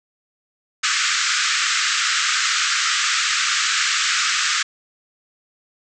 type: band-pass noise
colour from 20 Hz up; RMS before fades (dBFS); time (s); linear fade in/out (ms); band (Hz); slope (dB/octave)
pink; -20; 0.83-4.63; 10; 1200 to 7800; 96
effects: none